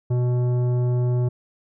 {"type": "tone with tanh clipping", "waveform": "triangle", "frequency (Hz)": 123.4, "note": "B2", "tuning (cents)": -1, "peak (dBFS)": -20, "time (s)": [0.1, 1.29], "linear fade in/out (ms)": 10, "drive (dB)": 16, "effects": []}